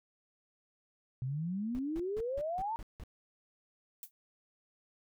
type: exponential sweep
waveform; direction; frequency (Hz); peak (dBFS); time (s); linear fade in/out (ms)
sine; up; 123.47 to 932.3; -33; 1.22-2.76; 0
type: noise bursts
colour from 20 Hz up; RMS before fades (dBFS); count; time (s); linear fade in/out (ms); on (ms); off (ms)
brown; -44; 7; 1.75-3.036; 0; 38; 170
type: noise with exponential decay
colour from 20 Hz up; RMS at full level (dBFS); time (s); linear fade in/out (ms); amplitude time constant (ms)
violet; -40; 4.03-4.11; 0; 17
effects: none